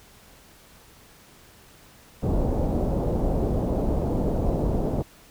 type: low-pass noise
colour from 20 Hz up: pink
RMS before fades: -24 dBFS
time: 2.22-5.03 s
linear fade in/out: 20 ms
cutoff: 690 Hz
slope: 24 dB/octave
effects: pink hiss -52 dBFS RMS until 5.3 s